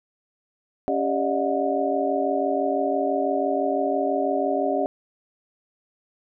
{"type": "tone cluster", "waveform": "sine", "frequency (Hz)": [277.8, 395.9, 586, 632, 725], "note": ["C#4", "G4", "D5", "D#5", "F#5"], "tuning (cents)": [4, 17, -4, 27, -35], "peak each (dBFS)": -27, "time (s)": [0.88, 4.86], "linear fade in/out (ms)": 0, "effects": []}